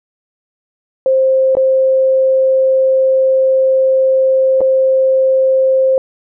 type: tone with dropouts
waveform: sine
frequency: 527 Hz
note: C5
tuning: 12 cents sharp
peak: -8 dBFS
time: 1.06-5.98 s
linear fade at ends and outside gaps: 1 ms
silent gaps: 1.552-1.569 / 4.607-4.614 s
effects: none